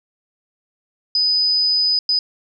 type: tone bursts at uneven times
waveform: sine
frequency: 4993 Hz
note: D#8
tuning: 5 cents sharp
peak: -14 dBFS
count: 2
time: 1.15-1.99 / 2.09-2.19 s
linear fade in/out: 2 ms
effects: none